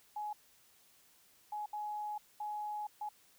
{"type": "tone bursts at uneven times", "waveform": "sine", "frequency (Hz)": 840, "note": "G#5", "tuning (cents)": 19, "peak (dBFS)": -37, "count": 5, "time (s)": [[0.16, 0.33], [1.52, 1.66], [1.73, 2.18], [2.4, 2.87], [3.01, 3.09]], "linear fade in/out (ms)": 5, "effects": ["white hiss -66 dBFS RMS until 3.38 s"]}